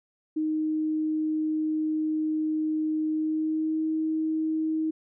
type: tone with pitch glide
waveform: sine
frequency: 311.1 to 315.8 Hz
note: D#4 to D#4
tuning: 0 to +26 cents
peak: -24 dBFS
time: 0.36-4.91 s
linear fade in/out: 10 ms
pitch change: +26 cents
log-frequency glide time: 3.09-3.84 s
effects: none